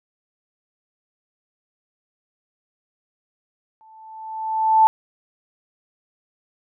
sine tone with exponential growth, 880 Hz, A5, in tune, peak -8 dBFS, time 3.81-4.87 s, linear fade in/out 0 ms, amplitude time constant 230 ms, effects none

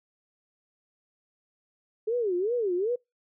sine tone with vibrato, 415.3 Hz, G#4, in tune, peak -24 dBFS, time 2.07-2.96 s, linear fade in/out 10 ms, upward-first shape sine, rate 2.6 Hz, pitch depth 290 cents each way, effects noise-tail reverb RT60 0.2 s tail -25 dB re dry

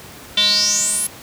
square tone with band-pass filter sweep, 207.7 Hz, G#3, in tune, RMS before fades -17 dBFS, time 0.37-1.07 s, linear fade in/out 5 ms, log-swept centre 3400 to 11000 Hz, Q 9.4, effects pink hiss -38 dBFS RMS until 1.22 s + high-pass 80 Hz 12 dB/octave

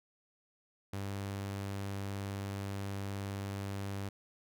sawtooth tone, 99 Hz, G2, 18 cents sharp, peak -33 dBFS, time 0.93-4.09 s, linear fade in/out 5 ms, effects none

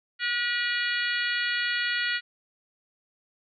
harmonic tone, 481.8 Hz, B4, 43 cents flat, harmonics 3 / 4 / 5 / 6 / 7 / 8 / 9, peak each -30 / -29 / -35 / -33 / -37 / -40 / -36 dBFS, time 0.19-2.21 s, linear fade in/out 50 ms, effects none

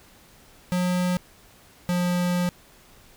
square tone pair in turn, 180 / 177.52 Hz, F#3 / F3, -47 / +29 cents, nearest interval unison, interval 24 cents, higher first, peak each -22 dBFS, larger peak neither, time 0.72-1.17 / 1.89-2.49 s, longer second, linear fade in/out 0 ms, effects pink hiss -53 dBFS RMS until 3.16 s

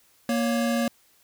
square tone pair together, 234.8 / 559 Hz, A#3 / C#5, +13 / +14 cents, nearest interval octave + minor third, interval 1501 cents, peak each -24 / -29 dBFS, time 0.29-0.88 s, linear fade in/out 2 ms, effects white hiss -61 dBFS RMS until 1.23 s

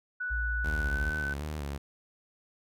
sine tone with pitch glide, 1480 to 1510.2 Hz, F#6 to F#6, 0 to +35 cents, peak -31 dBFS, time 0.2-1.34 s, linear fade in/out 10 ms, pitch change +35 cents, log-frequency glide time 0.85-0.99 s
sine tone, 58.27 Hz, A#1, in tune, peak -30 dBFS, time 0.3-1.12 s, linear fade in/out 20 ms
sawtooth tone with vibrato, 73.42 Hz, D2, in tune, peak -30 dBFS, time 0.64-1.78 s, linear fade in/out 10 ms, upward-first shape square, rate 2.6 Hz, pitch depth 67 cents each way
effects none

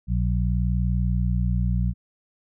harmonic tone, 60.3 Hz, B1, 41 cents flat, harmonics 1 / 2 / 3, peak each -22 / -25 / -27 dBFS, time 0.07-1.94 s, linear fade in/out 50 ms, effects none

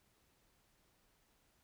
silence, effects pink hiss -74 dBFS RMS until 1.63 s

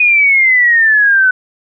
sine exponential sweep, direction down, 2489 to 1496 Hz, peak -6 dBFS, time 0-1.31 s, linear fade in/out 5 ms, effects none

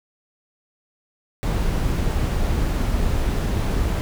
brown noise, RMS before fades -21 dBFS, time 1.43-4.01 s, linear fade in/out 0 ms, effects none

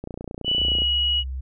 click train, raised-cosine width 2 ms, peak -19 dBFS, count 24, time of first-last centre 0.04-0.82 s, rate 29.5 Hz
sine tone with pitch glide, 2960 to 2911 Hz, F#7 to F#7, 0 to -29 cents, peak -19 dBFS, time 0.44-1.24 s, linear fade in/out 50 ms, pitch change -29 cents, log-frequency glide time 0.59-0.76 s
sine tone, 65.41 Hz, C2, in tune, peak -27 dBFS, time 0.59-1.41 s, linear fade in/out 10 ms
effects none

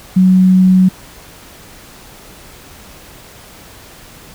sine tone, 185.7 Hz, F#3, 7 cents sharp, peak -5 dBFS, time 0.16-0.89 s, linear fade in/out 10 ms, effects pink hiss -38 dBFS RMS until 4.34 s

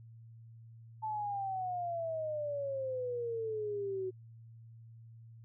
sine exponential sweep, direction down, 880 to 370 Hz, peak -34 dBFS, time 1.02-4.11 s, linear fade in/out 20 ms, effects added 114 Hz sine -51 dBFS peak until 5.44 s

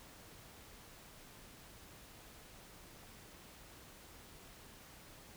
silence, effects pink hiss -57 dBFS RMS until 5.36 s

